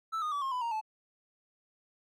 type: tone with pitch steps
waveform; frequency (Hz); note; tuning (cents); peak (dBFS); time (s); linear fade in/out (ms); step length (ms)
triangle; 1318.5 / 1230.2 / 1147.8 / 1071 / 999.2 / 932.3 / 869.9; E6 / D#6 / D6 / C6 / B5 / A#5 / A5; 0 / -20 / -40 / +40 / +20 / 0 / -20; -29; 0.12-0.813; 20; 99
effects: none